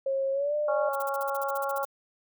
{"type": "tone with pitch glide", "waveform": "sine", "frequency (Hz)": [541, 596.8], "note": ["C#5", "D5"], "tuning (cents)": [-42, 28], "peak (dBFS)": -25, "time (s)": [0.06, 0.89], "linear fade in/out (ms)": 5, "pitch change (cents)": 170, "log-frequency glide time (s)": [0.32, 0.55]}
{"type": "harmonic tone", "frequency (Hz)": 276.2, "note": "C#4", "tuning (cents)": -6, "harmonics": [2, 3, 4, 5], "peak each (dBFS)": [-31, -33, -34, -35], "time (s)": [0.68, 1.85], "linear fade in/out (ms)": 5}
{"type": "noise bursts", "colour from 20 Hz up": "violet", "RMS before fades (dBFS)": -39, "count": 14, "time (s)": [0.93, 1.853], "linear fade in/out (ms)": 5, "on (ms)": 26, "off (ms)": 43}
{"effects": []}